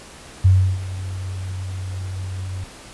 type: tone with ADSR envelope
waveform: sine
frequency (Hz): 93.7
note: F#2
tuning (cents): +22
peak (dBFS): -8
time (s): 0.44-2.64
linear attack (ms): 14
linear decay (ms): 330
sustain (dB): -17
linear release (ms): 3
effects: pink hiss -41 dBFS RMS until 2.93 s + resampled to 24000 Hz